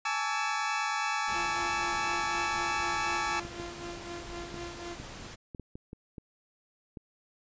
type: chord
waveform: 25% pulse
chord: A major seventh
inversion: third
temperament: equal with one note detuned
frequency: 830.6 / 880 / 1137.3 / 1318.5 Hz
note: G#5 / A5 / C#6 / E6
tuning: 0 / 0 / +44 / 0 cents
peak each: -31 dBFS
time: 0.05-3.4 s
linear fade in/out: 5 ms
type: noise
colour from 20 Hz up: pink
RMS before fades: -44 dBFS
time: 1.27-5.36 s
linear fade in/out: 20 ms
type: tone with tremolo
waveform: sawtooth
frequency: 345.4 Hz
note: F4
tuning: 19 cents flat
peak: -34 dBFS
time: 1.32-4.98 s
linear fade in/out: 50 ms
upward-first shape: sine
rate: 4 Hz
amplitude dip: 65%
type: clicks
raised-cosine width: 3 ms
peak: -29 dBFS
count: 10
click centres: 3.451 / 3.599 / 4.543 / 5 / 5.548 / 5.597 / 5.755 / 5.931 / 6.182 / 6.972 s
effects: resampled to 16000 Hz